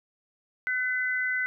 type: tone pair together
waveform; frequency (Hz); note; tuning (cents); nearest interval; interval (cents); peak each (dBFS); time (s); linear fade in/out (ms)
sine; 1508.1 / 2017; F#6 / B6; +33 / +36; perfect fourth; 503; -28; 0.67-1.46; 0
effects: none